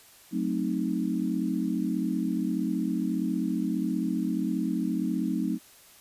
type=chord; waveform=sine; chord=F# diminished seventh; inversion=none; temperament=equal; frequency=185 / 220 / 261.6 / 311.1 Hz; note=F#3 / A3 / C4 / Eb4; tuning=0 / 0 / 0 / 0 cents; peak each=-31 dBFS; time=0.31-5.59 s; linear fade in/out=50 ms; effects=white hiss -54 dBFS RMS until 6 s + resampled to 32000 Hz